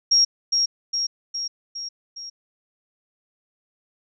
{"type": "tone with echo", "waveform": "sine", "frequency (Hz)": 5588, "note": "F8", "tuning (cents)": 0, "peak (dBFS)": -13, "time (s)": [0.11, 0.25], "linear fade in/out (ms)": 10, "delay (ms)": 410, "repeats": 5, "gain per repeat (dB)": -4, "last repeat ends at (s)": 2.3, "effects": []}